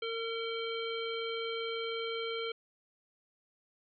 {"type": "harmonic tone with a mistuned harmonic", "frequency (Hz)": 456.4, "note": "A#4", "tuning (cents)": -37, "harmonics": [1, 3, 5, 7, 9], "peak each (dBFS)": [-36, -43, -43, -41, -49], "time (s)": [0.02, 2.52], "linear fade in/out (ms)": 5, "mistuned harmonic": 7, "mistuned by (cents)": -28, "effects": []}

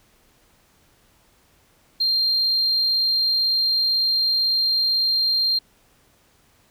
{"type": "tone", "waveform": "sine", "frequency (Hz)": 4186, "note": "C8", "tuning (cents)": 0, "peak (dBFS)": -16, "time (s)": [2, 5.59], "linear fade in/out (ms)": 10, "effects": ["tanh soft clip ceiling -14 dBFS", "pink hiss -59 dBFS RMS until 6.7 s"]}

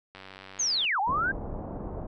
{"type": "click train", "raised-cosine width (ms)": 0.3, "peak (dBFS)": -28, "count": 68, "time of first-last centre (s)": [0.15, 0.849], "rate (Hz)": 95.8}
{"type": "linear two-way sweep", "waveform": "sine", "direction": "down then up", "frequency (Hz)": [6645, 747, 1627], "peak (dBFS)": -24, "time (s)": [0.59, 1.32], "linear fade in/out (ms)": 10, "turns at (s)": 1}
{"type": "low-pass noise", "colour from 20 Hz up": "pink", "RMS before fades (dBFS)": -36, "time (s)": [1.07, 2.07], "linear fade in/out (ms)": 10, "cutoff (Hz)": 850, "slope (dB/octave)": 24}
{"effects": []}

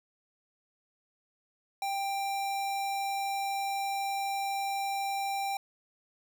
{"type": "tone", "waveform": "square", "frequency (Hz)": 789, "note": "G5", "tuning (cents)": 11, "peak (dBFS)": -31, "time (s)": [1.82, 5.57], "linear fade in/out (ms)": 2, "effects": []}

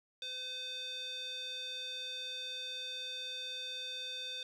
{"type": "tone with band-pass filter", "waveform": "square", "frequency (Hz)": 512, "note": "C5", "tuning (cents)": -38, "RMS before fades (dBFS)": -42, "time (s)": [0.22, 4.43], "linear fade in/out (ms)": 2, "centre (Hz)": 3700, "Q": 5.6, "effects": []}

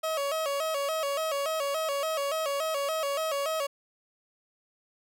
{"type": "tone with vibrato", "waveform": "30% pulse", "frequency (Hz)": 598, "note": "D5", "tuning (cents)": 31, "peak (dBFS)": -25, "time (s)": [0.03, 3.67], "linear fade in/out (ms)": 10, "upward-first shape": "square", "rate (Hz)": 3.5, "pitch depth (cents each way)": 110, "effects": []}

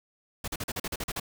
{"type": "noise bursts", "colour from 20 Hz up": "pink", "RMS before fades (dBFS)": -33, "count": 10, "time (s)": [0.44, 1.199], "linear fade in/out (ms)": 5, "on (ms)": 39, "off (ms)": 41, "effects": []}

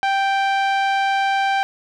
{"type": "tone with low-pass filter", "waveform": "sawtooth", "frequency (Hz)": 784, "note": "G5", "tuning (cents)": 0, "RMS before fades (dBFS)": -19, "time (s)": [0.03, 1.63], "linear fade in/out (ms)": 0, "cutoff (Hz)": 3100, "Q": 0.74, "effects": []}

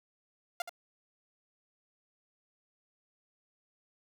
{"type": "tone with echo", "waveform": "sawtooth", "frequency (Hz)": 698.5, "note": "F5", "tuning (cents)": 0, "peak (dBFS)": -28, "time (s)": [0.6, 0.62], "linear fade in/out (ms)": 2, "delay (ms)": 74, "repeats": 1, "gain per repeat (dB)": -9, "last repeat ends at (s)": 0.694, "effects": []}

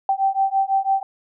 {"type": "beating tone pair", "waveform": "sine", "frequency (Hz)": [775, 781], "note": ["G5", "G5"], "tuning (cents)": [-20, -7], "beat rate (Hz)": 6, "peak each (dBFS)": -20, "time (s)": [0.09, 1.03], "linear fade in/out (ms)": 2, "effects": []}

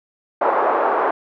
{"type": "band-pass noise", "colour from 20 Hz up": "white", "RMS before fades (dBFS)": -18, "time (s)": [0.41, 1.11], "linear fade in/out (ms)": 5, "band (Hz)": [400, 1100], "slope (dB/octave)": 24, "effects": []}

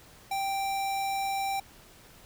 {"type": "tone", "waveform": "square", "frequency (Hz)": 784, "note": "G5", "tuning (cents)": 0, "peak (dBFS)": -29, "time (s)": [0.31, 1.6], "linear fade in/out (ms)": 5, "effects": ["pink hiss -54 dBFS RMS until 2.25 s"]}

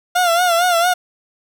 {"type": "tone with vibrato", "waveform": "30% pulse", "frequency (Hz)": 698.5, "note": "F5", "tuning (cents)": 0, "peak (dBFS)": -10, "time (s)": [0.15, 0.94], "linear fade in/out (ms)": 10, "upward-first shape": "sine", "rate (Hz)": 4.4, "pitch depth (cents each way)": 78, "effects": []}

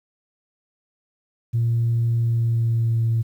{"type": "tone with pitch glide", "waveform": "sine", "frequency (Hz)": [116.54, 114.27], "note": ["A#2", "A#2"], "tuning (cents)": [0, -34], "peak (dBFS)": -16, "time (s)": [1.53, 3.23], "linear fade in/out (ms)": 20, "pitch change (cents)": -34, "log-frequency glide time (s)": [2.16, 3.05], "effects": ["tanh soft clip ceiling -14 dBFS", "9-bit"]}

